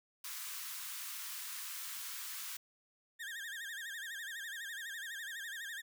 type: high-pass noise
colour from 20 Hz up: white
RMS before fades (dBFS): -44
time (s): 0.24-2.57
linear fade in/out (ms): 5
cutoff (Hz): 1000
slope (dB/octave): 48
type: tone with vibrato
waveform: 35% pulse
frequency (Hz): 1722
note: A6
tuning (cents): -38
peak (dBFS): -40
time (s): 3.19-5.82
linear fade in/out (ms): 20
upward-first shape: sine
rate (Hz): 12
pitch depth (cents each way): 150
effects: none